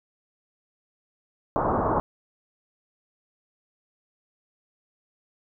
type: low-pass noise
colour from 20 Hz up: white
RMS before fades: -24 dBFS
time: 1.56-2 s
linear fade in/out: 0 ms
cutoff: 1200 Hz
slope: 48 dB/octave
effects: none

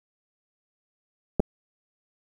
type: clicks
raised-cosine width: 2 ms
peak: -8 dBFS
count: 2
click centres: 1.397 / 1.402 s
effects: 8-bit

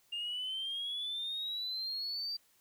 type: exponential sweep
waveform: sine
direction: up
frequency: 2805 to 4699 Hz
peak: -34 dBFS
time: 0.12-2.37 s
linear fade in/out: 10 ms
effects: tanh soft clip ceiling -32 dBFS + white hiss -69 dBFS RMS until 2.6 s

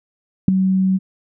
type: tone with ADSR envelope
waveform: sine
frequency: 189 Hz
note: F#3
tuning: 37 cents sharp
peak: -3 dBFS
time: 0.48-0.99 s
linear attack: 4 ms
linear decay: 7 ms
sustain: -10 dB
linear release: 31 ms
effects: none

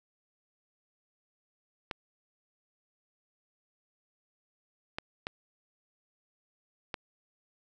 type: clicks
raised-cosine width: 0.3 ms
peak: -18 dBFS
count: 4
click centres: 1.912 / 4.985 / 5.269 / 6.942 s
effects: none

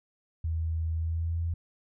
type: tone with pitch glide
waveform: sine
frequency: 81.1 to 83.86 Hz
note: E2 to E2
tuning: -28 to +30 cents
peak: -27 dBFS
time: 0.44-1.54 s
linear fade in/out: 5 ms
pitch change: +58 cents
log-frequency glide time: 0.96-1.42 s
effects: none

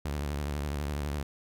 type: tone with vibrato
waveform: sawtooth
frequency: 72.6 Hz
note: D2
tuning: 19 cents flat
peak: -27 dBFS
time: 0.05-1.23 s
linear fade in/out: 5 ms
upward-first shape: sine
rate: 12 Hz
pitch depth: 93 cents each way
effects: none

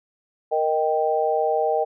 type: chord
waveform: sine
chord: Eb major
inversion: second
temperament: equal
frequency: 466.2 / 622.3 / 784 Hz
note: Bb4 / Eb5 / G5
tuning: 0 / 0 / 0 cents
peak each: -23 dBFS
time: 0.51-1.85 s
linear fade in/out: 20 ms
effects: none

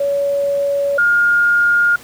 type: tone pair in turn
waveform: sine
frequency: 564 / 1418.2 Hz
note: C#5 / F6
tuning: +30 / +26 cents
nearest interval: octave + major third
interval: 1596 cents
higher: second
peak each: -14 / -10 dBFS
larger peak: second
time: 0-0.98 / 0.98-1.96 s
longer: neither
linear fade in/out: 5 ms
effects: pink hiss -39 dBFS RMS until 2.03 s + high-pass 100 Hz 12 dB/octave

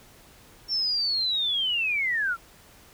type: linear sweep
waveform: sine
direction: down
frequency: 5460 to 1318.5 Hz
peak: -23 dBFS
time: 0.68-2.37 s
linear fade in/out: 50 ms
effects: pink hiss -53 dBFS RMS until 2.93 s

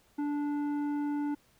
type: tone with tanh clipping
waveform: sine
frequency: 291.6 Hz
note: D4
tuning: 12 cents flat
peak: -31 dBFS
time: 0.18-1.35 s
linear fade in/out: 10 ms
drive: 10 dB
effects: pink hiss -66 dBFS RMS until 1.59 s

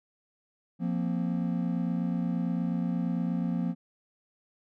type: chord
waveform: triangle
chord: F suspended fourth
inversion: none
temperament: equal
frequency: 174.61 / 233.1 / 261.6 Hz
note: F3 / Bb3 / C4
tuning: 0 / 0 / 0 cents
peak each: -27 / -30 / -33 dBFS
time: 0.79-3.75 s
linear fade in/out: 50 ms
effects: none

